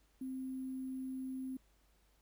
sine tone with sample-and-hold, 261.6 Hz, C4, in tune, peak -39 dBFS, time 0.21-1.57 s, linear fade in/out 5 ms, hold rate 11025 Hz, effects added 50 Hz sine -70 dBFS peak until 2.21 s + pink hiss -74 dBFS RMS until 2.21 s

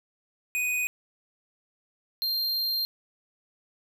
square tone pair in turn, 2489 / 4186 Hz, D#7 / C8, 0 / 0 cents, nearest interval major sixth, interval 900 cents, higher second, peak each -26 dBFS, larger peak neither, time 0.55-0.87 / 2.22-2.85 s, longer second, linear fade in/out 0 ms, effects none

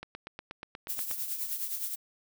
click train, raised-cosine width 0.3 ms, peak -24 dBFS, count 10, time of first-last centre 0.03-1.112 s, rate 8.32 Hz
violet noise with tremolo, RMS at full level -32 dBFS, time 0.88-1.96 s, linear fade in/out 20 ms, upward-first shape triangle, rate 9.6 Hz, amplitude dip 65%
effects none

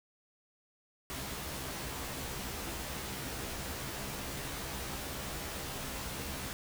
pink noise with comb filter, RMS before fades -40 dBFS, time 1.1-6.53 s, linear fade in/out 0 ms, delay 15 ms, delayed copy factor +0.8, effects none

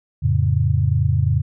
sine chord, F augmented, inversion none, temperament equal, 87.31 / 110 / 138.59 Hz, F2 / A2 / C#3, 0 / 0 / 0 cents, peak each -19 dBFS, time 0.22-1.42 s, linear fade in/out 20 ms, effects none

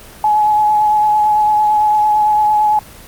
sine tone with vibrato, 847 Hz, G#5, 34 cents sharp, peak -9 dBFS, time 0.24-2.79 s, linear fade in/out 2 ms, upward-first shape triangle, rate 8.9 Hz, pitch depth 21 cents each way, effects pink hiss -37 dBFS RMS until 3.07 s + Opus 24 kbps

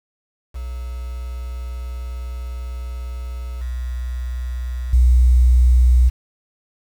sine tone with level steps, 61.74 Hz, B1, in tune, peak -25 / -22 / -9 dBFS, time 0.54-6.1 s, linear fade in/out 20 ms, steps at 3.61 / 4.93 s, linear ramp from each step 5 ms, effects 7-bit

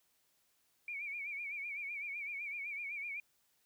sine tone with vibrato, 2313 Hz, D7, 27 cents flat, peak -39 dBFS, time 0.88-3.2 s, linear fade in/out 2 ms, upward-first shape sine, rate 7.9 Hz, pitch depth 89 cents each way, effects white hiss -75 dBFS RMS until 3.65 s

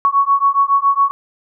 sine beating tone pair, 1110 / 1117.2 Hz, C#6 / C#6, +2 / +13 cents, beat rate 7.2 Hz, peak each -14 dBFS, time 0.05-1.11 s, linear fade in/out 0 ms, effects none

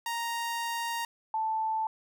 sawtooth / sine tone pair in turn, 932.3 / 880 Hz, A#5 / A5, 0 / 0 cents, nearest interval minor second, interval 100 cents, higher first, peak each -27 dBFS, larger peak neither, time 0.06-1.05 / 1.34-1.87 s, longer first, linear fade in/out 2 ms, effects none

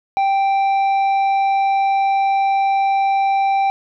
triangle tone with tanh clipping, 784 Hz, G5, in tune, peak -15 dBFS, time 0.17-3.7 s, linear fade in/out 0 ms, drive 11 dB, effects none

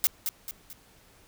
blue noise with echo, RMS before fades -22 dBFS, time 0.04-0.07 s, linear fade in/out 0 ms, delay 220 ms, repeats 3, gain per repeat -7 dB, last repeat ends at 0.73 s, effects pink hiss -58 dBFS RMS until 1.27 s

